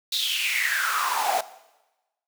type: noise with high-pass filter sweep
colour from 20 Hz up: pink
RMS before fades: -25 dBFS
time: 0.12-1.41 s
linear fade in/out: 5 ms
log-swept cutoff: 4000 to 660 Hz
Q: 7.8
effects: noise-tail reverb RT60 1.0 s tail -17 dB re dry